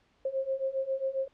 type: beating tone pair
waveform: sine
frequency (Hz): 530 / 537.4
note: C5 / C5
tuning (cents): +22 / +46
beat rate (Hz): 7.4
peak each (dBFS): -33 / -31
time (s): 0.25-1.28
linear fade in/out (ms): 5
effects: pink hiss -68 dBFS RMS until 1.33 s + low-pass 4000 Hz 12 dB/octave